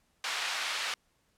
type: band-pass noise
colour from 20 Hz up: white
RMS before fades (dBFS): -34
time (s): 0.24-0.94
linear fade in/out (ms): 2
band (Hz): 1000 to 3500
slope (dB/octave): 12
effects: pink hiss -72 dBFS RMS until 1.37 s + low-pass 12000 Hz 12 dB/octave